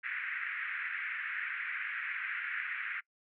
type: band-pass noise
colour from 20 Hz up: pink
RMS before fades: -38 dBFS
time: 0.03-3.01 s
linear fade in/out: 20 ms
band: 1500 to 2300 Hz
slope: 48 dB/octave
effects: noise-tail reverb RT60 0.1 s tail -24 dB re dry